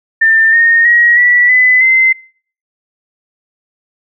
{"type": "tone with pitch steps", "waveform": "sine", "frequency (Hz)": [1793, 1844.5, 1897.4, 1951.9, 2008, 2066], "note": ["A6", "A#6", "A#6", "B6", "B6", "C7"], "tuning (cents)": [32, -19, 30, -21, 28, -22], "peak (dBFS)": -5, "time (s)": [0.21, 2.13], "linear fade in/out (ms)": 10, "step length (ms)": 320, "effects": ["noise-tail reverb RT60 0.5 s tail -25 dB re dry"]}